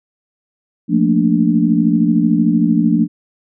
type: chord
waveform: sine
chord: Bb major seventh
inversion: second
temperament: equal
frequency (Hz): 174.61 / 220 / 233.1 / 293.7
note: F3 / A3 / Bb3 / D4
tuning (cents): 0 / 0 / 0 / 0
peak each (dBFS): -16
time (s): 0.88-3.08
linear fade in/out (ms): 50
effects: none